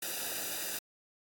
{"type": "noise with comb filter", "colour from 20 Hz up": "white", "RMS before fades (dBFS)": -37, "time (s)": [0.02, 0.79], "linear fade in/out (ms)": 5, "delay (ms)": 0.92, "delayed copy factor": -0.85, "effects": ["AAC 64 kbps"]}